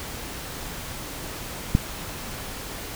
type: click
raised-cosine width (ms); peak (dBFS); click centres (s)
5; -4; 1.751
effects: pink hiss -35 dBFS RMS until 2.95 s